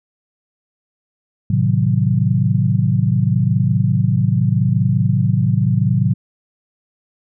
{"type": "chord", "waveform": "sine", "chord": "A diminished seventh", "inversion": "none", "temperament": "equal", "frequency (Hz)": [110, 130.81, 155.56, 185], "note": ["A2", "C3", "Eb3", "Gb3"], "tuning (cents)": [0, 0, 0, 0], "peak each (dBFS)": [-17, -17, -20, -19], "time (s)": [1.5, 6.14], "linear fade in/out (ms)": 5, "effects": []}